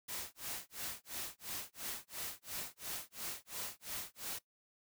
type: noise with tremolo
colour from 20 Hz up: white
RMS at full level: -41 dBFS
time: 0.08-4.39 s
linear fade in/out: 10 ms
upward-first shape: sine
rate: 2.9 Hz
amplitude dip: 100%
effects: noise-tail reverb RT60 0.1 s tail -18 dB re dry